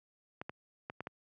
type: clicks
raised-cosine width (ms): 0.5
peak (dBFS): -25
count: 5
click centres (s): 0.415 / 0.495 / 0.899 / 1.006 / 1.071
effects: high-pass 100 Hz 12 dB/octave